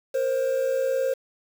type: tone pair together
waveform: triangle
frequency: 470.5 / 530 Hz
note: A#4 / C5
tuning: +16 / +22 cents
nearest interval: major second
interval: 206 cents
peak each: -26 / -20 dBFS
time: 0.14-1.14 s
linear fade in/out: 10 ms
effects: tanh soft clip ceiling -13 dBFS + 7-bit